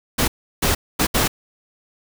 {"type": "noise bursts at uneven times", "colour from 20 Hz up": "pink", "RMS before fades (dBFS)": -18, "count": 4, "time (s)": [[0.18, 0.28], [0.62, 0.75], [0.99, 1.07], [1.14, 1.28]], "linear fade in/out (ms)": 10, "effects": []}